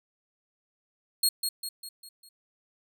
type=tone with echo; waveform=20% pulse; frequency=4283 Hz; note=C8; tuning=40 cents sharp; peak=-15 dBFS; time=1.23-1.29 s; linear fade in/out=5 ms; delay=200 ms; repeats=5; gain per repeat=-6 dB; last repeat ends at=2.29 s; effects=none